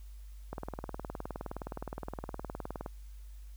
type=click train; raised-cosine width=1 ms; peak=-24 dBFS; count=46; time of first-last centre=0.53-2.862 s; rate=19.3 Hz; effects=added 50 Hz sine -45 dBFS peak until 3.56 s + white hiss -66 dBFS RMS until 3.56 s